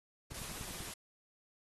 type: noise with tremolo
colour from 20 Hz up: pink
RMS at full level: -48 dBFS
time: 0.3-0.92 s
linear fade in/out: 10 ms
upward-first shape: sine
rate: 16 Hz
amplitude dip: 55%
type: click train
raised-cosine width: 5 ms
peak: -36 dBFS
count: 6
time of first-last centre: 0.32-0.805 s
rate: 10.3 Hz
type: band-stop noise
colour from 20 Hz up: white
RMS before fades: -46 dBFS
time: 0.34-0.94 s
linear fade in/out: 5 ms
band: 100 to 320 Hz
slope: 48 dB/octave
effects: AAC 32 kbps